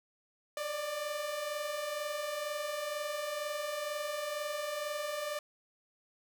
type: tone pair together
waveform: sawtooth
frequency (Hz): 575 / 597.1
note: D5 / D5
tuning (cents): -37 / +29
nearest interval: minor second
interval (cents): 66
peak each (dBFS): -38 / -32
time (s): 0.57-5.39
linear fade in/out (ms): 2
effects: none